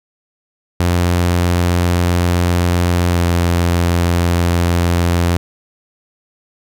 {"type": "tone with pitch glide", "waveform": "sawtooth", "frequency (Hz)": [87.7, 86.44], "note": ["F2", "F2"], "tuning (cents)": [8, -17], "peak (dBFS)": -8, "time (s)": [0.8, 5.37], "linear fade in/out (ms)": 0, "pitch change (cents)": -25, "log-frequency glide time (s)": [3.11, 3.19], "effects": []}